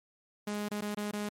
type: tone with dropouts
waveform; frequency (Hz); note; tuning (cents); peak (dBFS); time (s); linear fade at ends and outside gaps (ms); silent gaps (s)
sawtooth; 207.7; G#3; 0; -29; 0.47-1.29; 5; 0.686-0.713 / 0.81-0.82 / 0.947-0.971 / 1.113-1.132
effects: MP3 64 kbps